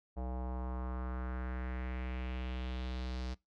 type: tone with low-pass filter sweep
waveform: square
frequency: 63 Hz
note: B1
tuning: 35 cents sharp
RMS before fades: -39 dBFS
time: 0.16-3.35 s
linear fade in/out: 20 ms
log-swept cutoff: 740 to 5000 Hz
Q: 2.4
effects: noise-tail reverb RT60 0.2 s tail -23 dB re dry